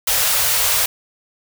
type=band-stop noise; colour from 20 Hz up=white; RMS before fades=-17 dBFS; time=0.07-0.86 s; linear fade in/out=5 ms; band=150 to 450 Hz; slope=96 dB/octave; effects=none